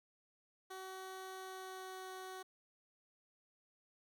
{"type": "tone with pitch glide", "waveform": "15% pulse", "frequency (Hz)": [377.5, 374.7], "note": ["F#4", "F#4"], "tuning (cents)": [35, 22], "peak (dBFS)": -40, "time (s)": [0.7, 2.43], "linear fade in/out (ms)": 10, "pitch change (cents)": -13, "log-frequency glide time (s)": [1.36, 2.03], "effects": []}